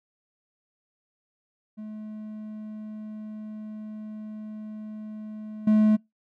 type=tone with level steps; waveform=triangle; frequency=214.5 Hz; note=A3; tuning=44 cents flat; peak=-33 / -14 dBFS; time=1.77-5.97 s; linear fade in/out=20 ms; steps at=5.67 s; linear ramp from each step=5 ms; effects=noise-tail reverb RT60 0.2 s tail -26 dB re dry